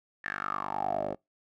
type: tone with band-pass filter sweep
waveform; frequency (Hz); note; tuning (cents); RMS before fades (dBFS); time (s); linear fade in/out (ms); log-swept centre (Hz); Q
10% pulse; 49.71; G1; +25; -33; 0.24-1.15; 10; 1800 to 510; 7.7
effects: noise-tail reverb RT60 0.2 s tail -25 dB re dry